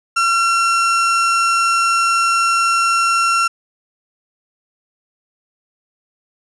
35% pulse tone, 1362 Hz, F6, 44 cents flat, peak -11 dBFS, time 0.16-3.48 s, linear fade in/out 10 ms, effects resampled to 22050 Hz + 8-bit

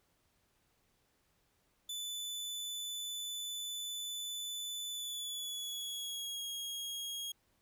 sawtooth tone with pitch glide, 3495 to 3280 Hz, A7 to G#7, -12 to -22 cents, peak -36 dBFS, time 1.89-7.32 s, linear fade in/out 5 ms, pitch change -110 cents, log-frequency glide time 4.9-6.47 s, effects pink hiss -75 dBFS RMS until 7.61 s

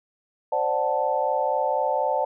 sine chord, D dominant seventh, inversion third, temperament equal, 523.3 / 587.3 / 740 / 880 Hz, C5 / D5 / F#5 / A5, 0 / 0 / 0 / 0 cents, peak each -27 / -26 / -28 / -25 dBFS, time 0.52-2.25 s, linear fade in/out 5 ms, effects none

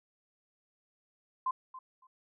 sine tone with echo, 1037 Hz, C6, 16 cents flat, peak -28 dBFS, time 1.46-1.51 s, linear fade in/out 5 ms, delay 280 ms, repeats 2, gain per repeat -15 dB, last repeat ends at 2.07 s, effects none

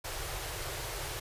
pink band-stop noise, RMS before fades -38 dBFS, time 0.04-1.2 s, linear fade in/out 10 ms, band 140 to 340 Hz, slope 48 dB/octave, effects resampled to 32000 Hz

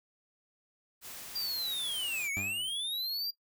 white noise, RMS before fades -45 dBFS, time 1.01-2.3 s, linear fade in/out 50 ms
square linear two-way sweep, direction down then up, 4800 to 2181 to 4800 Hz, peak -33 dBFS, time 1.35-3.31 s, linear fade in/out 10 ms, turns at 2.32 s
20% pulse tone with exponential decay, 98 Hz, G2, in tune, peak -31 dBFS, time 2.37-2.83 s, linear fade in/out 0 ms, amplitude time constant 98 ms
effects noise-tail reverb RT60 0.1 s tail -20 dB re dry

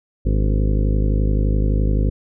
harmonic tone with a mistuned harmonic, 51.7 Hz, G#1, 7 cents flat, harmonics 1 / 2 / 3 / 4 / 5 / 6 / 7 / 8 / 9 / 10, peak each -16 / -22 / -26 / -28 / -30 / -32 / -33 / -34 / -35 / -36 dBFS, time 0.25-2.1 s, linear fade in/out 10 ms, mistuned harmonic 6, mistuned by -96 cents, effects none

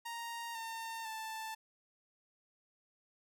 sawtooth tone with pitch steps, 932.3 / 907.3 / 883 Hz, A#5 / A#5 / A5, 0 / -47 / +6 cents, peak -37 dBFS, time 0.05-1.55 s, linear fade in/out 10 ms, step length 500 ms, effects none

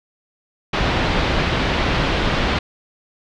pink low-pass noise, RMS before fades -19 dBFS, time 0.73-2.59 s, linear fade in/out 5 ms, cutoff 4000 Hz, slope 24 dB/octave, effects none

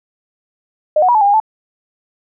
sine tone with pitch steps, 611 / 735 / 964 / 864 / 803 / 813 / 874 Hz, D#5 / F#5 / B5 / A5 / G5 / G#5 / A5, -32 / -12 / -42 / -32 / +41 / -37 / -12 cents, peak -8 dBFS, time 0.96-1.401 s, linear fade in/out 5 ms, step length 63 ms, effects none

